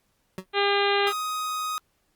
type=tone with exponential decay; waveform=25% pulse; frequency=187.1 Hz; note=F#3; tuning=20 cents sharp; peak=-25 dBFS; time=0.38-0.46 s; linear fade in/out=2 ms; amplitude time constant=17 ms
type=harmonic tone; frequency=402.4 Hz; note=G4; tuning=45 cents sharp; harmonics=1 / 2 / 3 / 4 / 5 / 6 / 7 / 8 / 9 / 10; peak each=-24 / -27 / -29 / -30 / -31 / -32 / -32 / -33 / -34 / -34 dBFS; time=0.53-1.13 s; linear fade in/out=50 ms
type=tone; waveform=45% pulse; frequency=1254 Hz; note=D#6; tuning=13 cents sharp; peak=-27 dBFS; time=1.07-1.78 s; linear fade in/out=0 ms
effects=pink hiss -70 dBFS RMS until 2.15 s + Opus 48 kbps